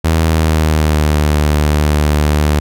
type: tone with pitch glide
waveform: sawtooth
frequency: 80.7 to 74.86 Hz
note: E2 to D2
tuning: -36 to +34 cents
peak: -6 dBFS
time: 0.04-2.6 s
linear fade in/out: 10 ms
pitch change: -130 cents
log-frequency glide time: 0.23-1.19 s
effects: none